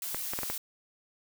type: noise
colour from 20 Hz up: blue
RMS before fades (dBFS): -36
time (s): 0.02-0.58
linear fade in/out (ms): 2
type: clicks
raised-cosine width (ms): 0.5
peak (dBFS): -19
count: 5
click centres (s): 0.146 / 0.335 / 0.389 / 0.433 / 0.5
effects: none